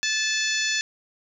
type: harmonic tone with a mistuned harmonic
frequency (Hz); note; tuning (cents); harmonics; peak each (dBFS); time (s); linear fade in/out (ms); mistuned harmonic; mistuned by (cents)
871; A5; -18; 2 / 3 / 4 / 5 / 6 / 7 / 8; -27 / -29 / -30 / -31 / -32 / -32 / -33; 0.03-0.81; 0; 7; -21
effects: none